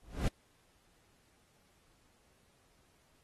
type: noise with exponential growth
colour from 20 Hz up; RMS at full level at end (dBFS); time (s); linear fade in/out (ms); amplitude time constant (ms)
brown; -25; 0.02-0.28; 2; 56
effects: pink hiss -70 dBFS RMS until 3.23 s + AAC 32 kbps